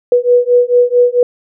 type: beating tone pair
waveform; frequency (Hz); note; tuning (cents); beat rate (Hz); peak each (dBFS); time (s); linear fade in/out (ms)
sine; 486.7 / 491.2; B4 / B4; -25 / -9; 4.5; -10; 0.12-1.23; 2
effects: none